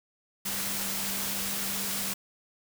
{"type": "tone in noise", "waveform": "sine", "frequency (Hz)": 196, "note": "G3", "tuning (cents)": 0, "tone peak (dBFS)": -41, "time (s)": [0.45, 2.14], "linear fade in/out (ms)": 10, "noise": "white", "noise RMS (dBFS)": -32, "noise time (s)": [0.45, 2.14], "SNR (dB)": -12, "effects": []}